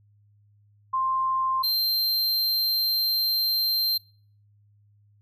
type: tone pair in turn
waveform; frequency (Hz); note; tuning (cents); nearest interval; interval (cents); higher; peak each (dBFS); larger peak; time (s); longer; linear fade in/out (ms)
sine / square; 1051 / 4150; C6 / C8; +7 / -15; 2 octaves; 2378; second; -22 / -22; neither; 0.93-1.63 / 1.63-3.98; second; 10
effects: noise-tail reverb RT60 0.5 s tail -25 dB re dry + added 103 Hz sine -57 dBFS peak until 5.21 s